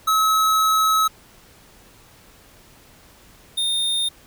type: tone pair in turn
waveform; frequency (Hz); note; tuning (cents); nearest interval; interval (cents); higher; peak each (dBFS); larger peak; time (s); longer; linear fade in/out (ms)
square; 1288 / 3650; E6 / A#7; -41 / -37; octave + tritone; 1804; second; -16 / -20; first; 0.07-1.08 / 3.57-4.09; first; 10
effects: pink hiss -50 dBFS RMS until 4.26 s